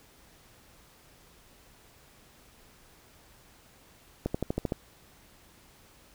accelerating click train, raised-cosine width 2 ms, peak -15 dBFS, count 7, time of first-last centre 4.26-4.722 s, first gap 85 ms, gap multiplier 0.96, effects pink hiss -58 dBFS RMS until 6.14 s

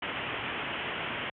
white low-pass noise, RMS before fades -35 dBFS, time 0.02-1.3 s, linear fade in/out 5 ms, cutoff 3200 Hz, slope 96 dB/octave, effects high-pass 80 Hz 12 dB/octave

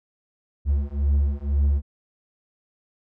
triangle beating tone pair, 70 / 72 Hz, C#2 / D2, +18 / -34 cents, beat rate 2 Hz, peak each -20 dBFS, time 0.65-1.82 s, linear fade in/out 50 ms, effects none

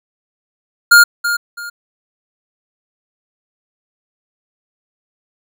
square tone with echo, 1414 Hz, F6, 21 cents sharp, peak -4 dBFS, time 0.91-1.04 s, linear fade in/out 10 ms, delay 330 ms, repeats 2, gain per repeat -11 dB, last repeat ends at 1.7 s, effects none

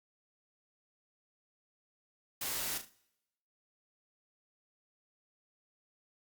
white noise with echo, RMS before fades -37 dBFS, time 2.41-2.78 s, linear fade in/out 5 ms, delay 36 ms, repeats 3, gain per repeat -8 dB, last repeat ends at 2.888 s, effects noise-tail reverb RT60 0.9 s tail -23 dB re dry + Opus 48 kbps

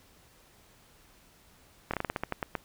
slowing click train, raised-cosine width 0.5 ms, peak -15 dBFS, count 11, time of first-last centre 1.91-2.552 s, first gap 26 ms, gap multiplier 1.19, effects pink hiss -60 dBFS RMS until 2.64 s

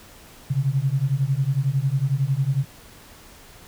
sine beating tone pair, 130.81 / 141.81 Hz, C3 / C#3, 0 / +40 cents, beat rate 11 Hz, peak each -22 dBFS, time 0.5-2.65 s, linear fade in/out 10 ms, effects pink hiss -47 dBFS RMS until 3.67 s

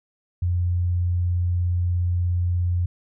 sine tone, 88.3 Hz, F2, 20 cents sharp, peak -19 dBFS, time 0.42-2.86 s, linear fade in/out 5 ms, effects none

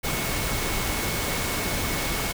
sine tone in noise, 2200 Hz, C#7, 14 cents flat, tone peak -36 dBFS, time 0.03-2.33 s, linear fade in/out 20 ms, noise pink, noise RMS -27 dBFS, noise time 0.03-2.33 s, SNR -12 dB, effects none

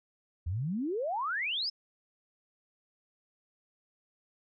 sine exponential sweep, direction up, 77.6 to 5360 Hz, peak -30 dBFS, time 0.46-1.7 s, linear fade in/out 10 ms, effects none

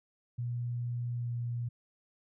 sine tone with pitch glide, 120.6 to 119.49 Hz, B2 to A#2, -41 to +43 cents, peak -32 dBFS, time 0.38-1.69 s, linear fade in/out 10 ms, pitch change -16 cents, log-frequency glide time 1.15-1.3 s, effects none

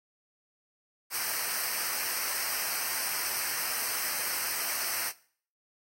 white noise with comb filter, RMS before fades -32 dBFS, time 1.1-5.13 s, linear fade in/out 50 ms, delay 0.28 ms, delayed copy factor -0.8, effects noise-tail reverb RT60 0.5 s tail -20 dB re dry + AAC 48 kbps

